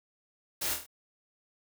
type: noise with echo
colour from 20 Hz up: white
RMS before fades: -33 dBFS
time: 0.61-0.74 s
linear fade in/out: 10 ms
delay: 25 ms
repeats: 5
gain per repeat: -4 dB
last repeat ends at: 0.865 s
effects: none